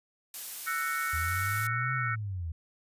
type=noise; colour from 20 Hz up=blue; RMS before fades=-38 dBFS; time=0.34-1.67 s; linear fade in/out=2 ms
type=chord; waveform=sine; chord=F# dominant seventh; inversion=third; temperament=just; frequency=1332 / 1480 / 1850 / 2220 Hz; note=E6 / F#6 / A#6 / C#7; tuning=+18 / 0 / -14 / +2 cents; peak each=-33 / -34 / -37 / -37 dBFS; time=0.66-2.16 s; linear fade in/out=20 ms
type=linear two-way sweep; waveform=sine; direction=up then down; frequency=77.78 to 130.81 to 77.78 Hz; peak=-32 dBFS; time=1.13-2.52 s; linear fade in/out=5 ms; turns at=1.94 s
effects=resampled to 32000 Hz